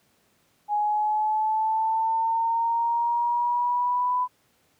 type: linear sweep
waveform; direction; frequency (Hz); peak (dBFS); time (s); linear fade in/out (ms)
sine; up; 830.6 to 1000; -21; 0.68-4.28; 50
effects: pink hiss -65 dBFS RMS until 4.79 s + high-pass 100 Hz 12 dB/octave